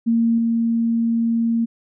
sine tone with level steps, 230.3 Hz, A#3, 21 cents flat, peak -14 / -16 dBFS, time 0.06-1.66 s, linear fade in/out 20 ms, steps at 0.38 s, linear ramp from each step 2 ms, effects none

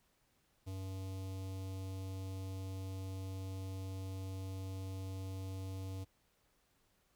square tone with notch filter, 95.2 Hz, F#2, 50 cents sharp, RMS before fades -43 dBFS, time 0.66-6.05 s, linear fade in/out 20 ms, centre 1600 Hz, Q 0.72, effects pink hiss -75 dBFS RMS until 7.15 s

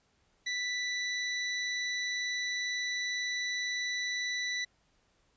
25% pulse tone, 1975.5 Hz, B6, in tune, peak -28 dBFS, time 0.46-4.65 s, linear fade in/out 10 ms, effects pink hiss -71 dBFS RMS until 5.36 s + resampled to 16000 Hz

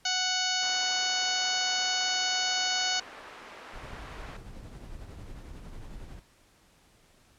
harmonic tone, 740 Hz, F#5, in tune, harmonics 1 / 2 / 3 / 4 / 5 / 6 / 7 / 8 / 9, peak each -35 / -34 / -38 / -33 / -37 / -32 / -37 / -38 / -36 dBFS, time 0.05-3 s, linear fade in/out 5 ms
white band-pass noise, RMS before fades -47 dBFS, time 0.62-4.37 s, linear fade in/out 5 ms, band 330 to 1700 Hz, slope 12 dB/octave
brown noise with tremolo, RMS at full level -41 dBFS, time 3.73-6.2 s, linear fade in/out 10 ms, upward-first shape triangle, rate 11 Hz, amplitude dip 50%
effects pink hiss -62 dBFS RMS until 7.38 s + low-pass 11000 Hz 12 dB/octave

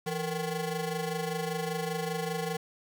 25% pulse ring-modulated tone, 311.1 Hz, D#4, in tune, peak -24 dBFS, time 0.06-2.57 s, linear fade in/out 5 ms, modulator 143 Hz, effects none

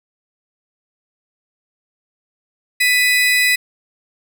35% pulse tone pair together, 1988 / 2505 Hz, B6 / D#7, +11 / +11 cents, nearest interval major third, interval 400 cents, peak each -12 / -16 dBFS, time 2.8-3.56 s, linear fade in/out 10 ms, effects none

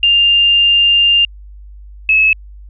sine tone pair in turn, 2800 / 2588 Hz, F7 / E7, +4 / -32 cents, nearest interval minor second, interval 136 cents, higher first, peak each -7 dBFS, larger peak neither, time 0.03-1.25 / 2.09-2.33 s, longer first, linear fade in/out 2 ms, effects added 50 Hz sine -32 dBFS peak until 2.69 s

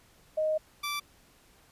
sine / 15% pulse tone pair in turn, 622.3 / 1167.3 Hz, D#5 / D6, 0 / -11 cents, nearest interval major seventh, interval 1089 cents, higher second, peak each -25 dBFS, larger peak neither, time 0.37-0.58 / 0.83-1 s, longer first, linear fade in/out 10 ms, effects pink hiss -61 dBFS RMS until 1.71 s + resampled to 32000 Hz

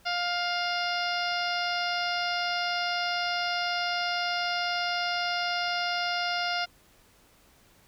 harmonic tone with a mistuned harmonic, 704 Hz, F5, 14 cents sharp, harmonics 1 / 2 / 3 / 4 / 5 / 6 / 7 / 8, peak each -31 / -32 / -36 / -36 / -40 / -40 / -36 / -42 dBFS, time 0.05-6.66 s, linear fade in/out 20 ms, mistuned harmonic 8, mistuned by -42 cents, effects pink hiss -60 dBFS RMS until 7.87 s

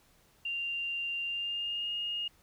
sine tone with pitch glide, 2783 to 2850 Hz, F7 to F7, -7 to +34 cents, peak -32 dBFS, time 0.45-2.28 s, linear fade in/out 5 ms, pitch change +41 cents, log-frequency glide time 1.25-1.91 s, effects pink hiss -65 dBFS RMS until 2.42 s

